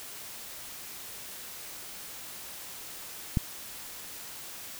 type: click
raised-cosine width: 5 ms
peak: -12 dBFS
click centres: 3.372 s
effects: white hiss -43 dBFS RMS until 4.79 s